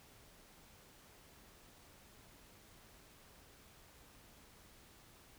silence, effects pink hiss -62 dBFS RMS until 5.38 s

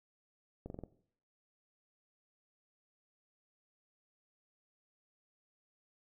slowing click train, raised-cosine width 2 ms, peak -30 dBFS, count 5, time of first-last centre 0.66-0.837 s, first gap 41 ms, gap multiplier 1.05, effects noise-tail reverb RT60 0.6 s tail -17 dB re dry

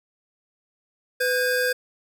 square tone pair together, 499.7 / 1617 Hz, B4 / G#6, +20 / -47 cents, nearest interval octave + minor sixth, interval 2033 cents, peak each -24 dBFS, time 1.2-1.73 s, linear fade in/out 10 ms, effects none

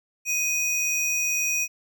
square tone pair together, 2489 / 5771 Hz, D#7 / F#8, 0 / -44 cents, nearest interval octave + minor third, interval 1456 cents, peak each -26 dBFS, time 0.25-1.68 s, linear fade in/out 50 ms, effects none

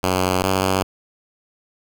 5% pulse tone pair in turn, 92.5 / 94.77 Hz, F#2 / F#2, 0 / +42 cents, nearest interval unison, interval 42 cents, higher second, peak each -6 dBFS, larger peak neither, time 0.03-0.43 / 0.43-0.83 s, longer neither, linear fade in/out 5 ms, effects none

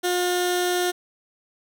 15% pulse tone with notch filter, 357.7 Hz, F4, 41 cents sharp, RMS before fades -23 dBFS, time 0.03-0.92 s, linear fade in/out 20 ms, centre 1000 Hz, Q 1.2, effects none

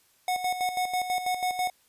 square tone with tremolo, 732 Hz, F#5, 19 cents flat, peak -25 dBFS, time 0.28-1.7 s, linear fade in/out 2 ms, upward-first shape square, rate 6.1 Hz, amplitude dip 60%, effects white hiss -64 dBFS RMS until 1.88 s + resampled to 32000 Hz

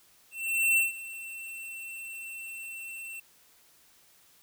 square tone with ADSR envelope, 2697 Hz, E7, 39 cents sharp, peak -21 dBFS, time 0.31-3.2 s, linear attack 460 ms, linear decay 150 ms, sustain -18 dB, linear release 6 ms, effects white hiss -61 dBFS RMS until 4.42 s

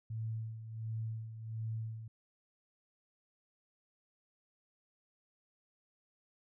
sine tone with tremolo, 111.5 Hz, A2, 23 cents sharp, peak -35 dBFS, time 0.1-2.08 s, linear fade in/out 5 ms, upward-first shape sine, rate 1.4 Hz, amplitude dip 65%, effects none

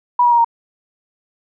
sine tone with pitch steps, 975 / 959.9 / 945.1 / 930.4 Hz, B5 / B5 / A#5 / A#5, -23 / -50 / +24 / -4 cents, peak -9 dBFS, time 0.19-0.446 s, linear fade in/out 5 ms, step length 64 ms, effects none

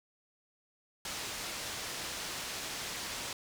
white low-pass noise, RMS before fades -40 dBFS, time 1.05-3.33 s, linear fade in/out 2 ms, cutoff 6400 Hz, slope 12 dB/octave, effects none

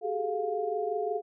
sine tone cluster, 382.5 / 403.3 / 428.6 / 704 Hz, G4 / G4 / A4 / F5, -42 / +49 / -45 / +14 cents, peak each -37 / -36 / -31 / -33 dBFS, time 0.01-1.22 s, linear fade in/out 50 ms, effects none

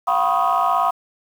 sine tone cluster, 698 / 757 / 987 / 1083 / 1252 Hz, F5 / F#5 / B5 / C#6 / D#6, -1 / +39 / -1 / -41 / +10 cents, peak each -21 dBFS, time 0.07-0.91 s, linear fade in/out 10 ms, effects tanh soft clip ceiling -9 dBFS + 7-bit

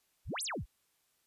sine exponential two-way sweep, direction up then down, 32.7 to 11840 to 32.7 Hz, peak -35 dBFS, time 0.25-0.66 s, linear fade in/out 50 ms, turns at 0.43 s, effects white hiss -75 dBFS RMS until 1.26 s + resampled to 32000 Hz

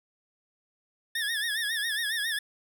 25% pulse tone with vibrato, 1760 Hz, A6, in tune, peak -24 dBFS, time 1.15-2.39 s, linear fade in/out 5 ms, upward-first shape sine, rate 7.3 Hz, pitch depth 110 cents each way, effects none

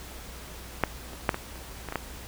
clicks, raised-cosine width 0.5 ms, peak -6 / -28 / -6 / -16 / -29 / -21 / -18 / -12 dBFS, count 8, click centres 0.837 / 1.133 / 1.292 / 1.344 / 1.557 / 1.887 / 1.924 / 1.957 s, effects added 60 Hz sine -44 dBFS peak until 2.27 s + pink hiss -44 dBFS RMS until 2.27 s

